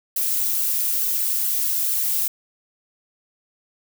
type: noise with flanger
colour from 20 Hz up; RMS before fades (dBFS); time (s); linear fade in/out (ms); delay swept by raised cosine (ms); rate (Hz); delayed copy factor
violet; -22; 0.16-2.28; 5; 0.66 to 4.06; 2.3; +0.55
effects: none